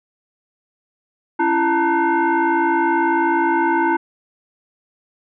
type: tone with frequency modulation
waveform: sine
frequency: 277.2 Hz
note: C#4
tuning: in tune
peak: -14 dBFS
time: 1.39-3.97 s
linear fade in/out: 10 ms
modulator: 613 Hz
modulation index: 1.9
effects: none